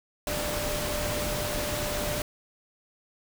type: tone in noise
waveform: sine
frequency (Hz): 595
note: D5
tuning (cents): +22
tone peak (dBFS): -33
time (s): 0.27-2.22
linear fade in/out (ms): 2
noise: pink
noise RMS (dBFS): -31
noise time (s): 0.27-2.22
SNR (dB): -5
effects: none